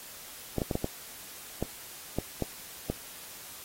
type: clicks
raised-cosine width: 2 ms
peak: -15 dBFS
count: 9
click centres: 0.583 / 0.618 / 0.712 / 0.754 / 0.844 / 1.626 / 2.186 / 2.423 / 2.9 s
effects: white hiss -46 dBFS RMS until 3.64 s + AAC 48 kbps